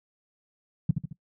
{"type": "tone with echo", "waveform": "sine", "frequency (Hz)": 154.4, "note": "D#3", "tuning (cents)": -13, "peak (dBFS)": -16, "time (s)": [0.89, 0.91], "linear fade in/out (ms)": 5, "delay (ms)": 73, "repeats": 3, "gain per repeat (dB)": -6, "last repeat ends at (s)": 1.129, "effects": ["noise-tail reverb RT60 0.1 s tail -20 dB re dry"]}